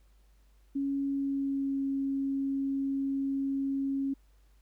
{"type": "tone with pitch glide", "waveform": "sine", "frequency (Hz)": [277.2, 273.4], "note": ["C#4", "C#4"], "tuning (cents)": [0, -24], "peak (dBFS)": -28, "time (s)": [0.75, 4.14], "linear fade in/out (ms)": 10, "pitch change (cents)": -24, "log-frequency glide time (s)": [1.06, 1.84], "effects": ["added 50 Hz sine -59 dBFS peak until 4.61 s", "pink hiss -72 dBFS RMS until 4.61 s"]}